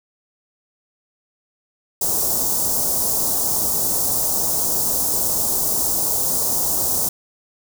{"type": "band-stop noise", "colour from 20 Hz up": "white", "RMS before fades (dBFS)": -20, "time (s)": [2.01, 7.09], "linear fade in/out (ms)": 5, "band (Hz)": [940, 5700], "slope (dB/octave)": 24, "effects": []}